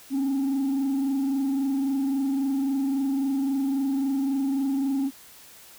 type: tone with frequency modulation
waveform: sine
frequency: 272.5 Hz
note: C#4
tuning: 29 cents flat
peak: -20 dBFS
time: 0.1-5.11 s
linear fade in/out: 50 ms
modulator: 23.7 Hz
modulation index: 0.42
effects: tanh soft clip ceiling -21 dBFS + white hiss -49 dBFS RMS until 5.78 s